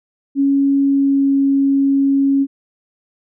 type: tone with pitch glide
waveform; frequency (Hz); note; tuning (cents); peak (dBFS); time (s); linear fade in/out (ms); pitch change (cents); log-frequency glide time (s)
sine; 277.2 to 275.4; C#4 to C#4; 0 to -11; -11; 0.35-2.47; 50; -11; 0.8-1.34
effects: none